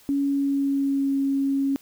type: tone with pitch glide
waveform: sine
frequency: 280 to 274.6 Hz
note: C#4 to C#4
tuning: +18 to -16 cents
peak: -20 dBFS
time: 0.09-1.76 s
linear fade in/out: 0 ms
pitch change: -34 cents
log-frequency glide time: 0.21-1.16 s
effects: white hiss -54 dBFS RMS until 1.81 s